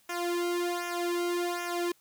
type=tone with flanger; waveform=sawtooth; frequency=349.2 Hz; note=F4; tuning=in tune; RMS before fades=-31 dBFS; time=0.09-1.92 s; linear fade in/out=5 ms; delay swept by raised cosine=0.23 to 1.73 ms; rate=1.3 Hz; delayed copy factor=-0.95; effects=white hiss -65 dBFS RMS until 2 s